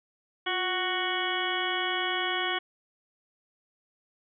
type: harmonic tone with a mistuned harmonic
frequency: 370 Hz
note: F#4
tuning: in tune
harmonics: 1 / 2 / 3 / 4 / 5 / 6 / 8 / 9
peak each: -35 / -35 / -35 / -35 / -35 / -35 / -35 / -35 dBFS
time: 0.46-2.59 s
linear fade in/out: 10 ms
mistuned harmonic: 1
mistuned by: -67 cents
effects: none